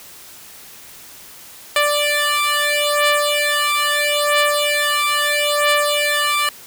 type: beating tone pair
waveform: 10% pulse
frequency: 587.3 / 588.06 Hz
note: D5 / D5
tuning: 0 / +2 cents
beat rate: 0.76 Hz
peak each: -10 dBFS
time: 1.76-6.49 s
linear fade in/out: 2 ms
effects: white hiss -40 dBFS RMS until 6.66 s